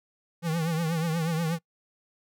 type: tone with vibrato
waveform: square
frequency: 163.9 Hz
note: E3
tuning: 10 cents flat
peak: -26 dBFS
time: 0.42-1.59 s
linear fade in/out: 50 ms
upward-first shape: triangle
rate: 8.3 Hz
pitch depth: 99 cents each way
effects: noise-tail reverb RT60 0.1 s tail -24 dB re dry